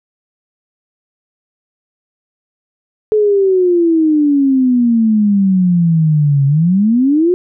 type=exponential two-way sweep; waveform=sine; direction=down then up; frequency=433.2 to 136.7 to 369.1 Hz; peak=-8 dBFS; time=3.12-7.34 s; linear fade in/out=0 ms; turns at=6.46 s; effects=none